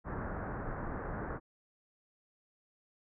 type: low-pass noise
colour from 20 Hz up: pink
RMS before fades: -39 dBFS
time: 0.04-1.4 s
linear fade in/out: 50 ms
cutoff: 1700 Hz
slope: 48 dB/octave
effects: none

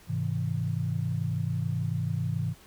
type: chord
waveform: sine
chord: Ab augmented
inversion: none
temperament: equal with one note detuned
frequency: 103.83 / 130.81 / 162.17 Hz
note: Ab2 / C3 / E3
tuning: 0 / 0 / -28 cents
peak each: -31 dBFS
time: 0.07-2.55 s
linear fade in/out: 50 ms
effects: pink hiss -55 dBFS RMS until 2.66 s

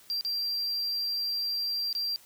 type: tone with dropouts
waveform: triangle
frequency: 4728 Hz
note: D8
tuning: 11 cents sharp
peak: -27 dBFS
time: 0.1-2.16 s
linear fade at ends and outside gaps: 0 ms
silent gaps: 0.21-0.249 / 1.928-1.951 s
effects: white hiss -56 dBFS RMS until 2.25 s

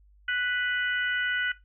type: harmonic tone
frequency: 493.9 Hz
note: B4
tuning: in tune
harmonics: 3 / 4 / 5 / 6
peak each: -26 / -33 / -40 / -35 dBFS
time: 0.28-1.52 s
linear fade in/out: 5 ms
effects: noise-tail reverb RT60 0.2 s tail -17 dB re dry + added 50 Hz sine -55 dBFS peak until 1.64 s

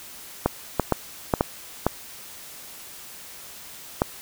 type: clicks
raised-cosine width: 1 ms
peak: -4 dBFS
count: 7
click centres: 0.46 / 0.797 / 0.923 / 1.338 / 1.409 / 1.866 / 4.019 s
effects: white hiss -42 dBFS RMS until 4.21 s

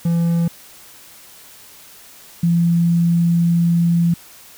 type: tone pair in turn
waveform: triangle / sine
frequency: 168.9 / 170.17 Hz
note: E3 / F3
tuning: +42 / -45 cents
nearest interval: unison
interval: 13 cents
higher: second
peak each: -12 dBFS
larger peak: neither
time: 0.05-0.48 / 2.43-4.14 s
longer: second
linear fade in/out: 5 ms
effects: white hiss -43 dBFS RMS until 4.57 s

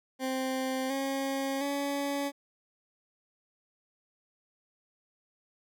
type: tone with pitch steps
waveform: 20% pulse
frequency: 261.6 / 271.6 / 282 Hz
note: C4 / C#4 / C#4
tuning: 0 / -35 / +30 cents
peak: -25 dBFS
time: 0.19-2.32 s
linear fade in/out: 50 ms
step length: 710 ms
effects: none

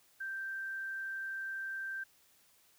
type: tone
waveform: sine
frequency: 1568 Hz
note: G6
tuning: in tune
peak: -37 dBFS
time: 0.2-2.04 s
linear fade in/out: 10 ms
effects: white hiss -67 dBFS RMS until 2.78 s

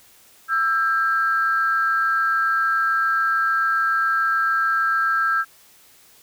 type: tone pair together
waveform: sine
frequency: 1329 / 1602.1 Hz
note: E6 / G6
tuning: +14 / +37 cents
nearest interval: minor third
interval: 323 cents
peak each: -19 / -20 dBFS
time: 0.48-5.45 s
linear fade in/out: 50 ms
effects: tanh soft clip ceiling -9 dBFS + white hiss -52 dBFS RMS until 6.22 s

